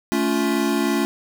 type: chord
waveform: square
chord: A augmented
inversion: none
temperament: equal with one note detuned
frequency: 220 / 282.5 / 349.2 Hz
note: A3 / C#4 / E#4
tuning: 0 / +33 / 0 cents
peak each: -24 / -23 / -24 dBFS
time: 0.12-1.05 s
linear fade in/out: 0 ms
effects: none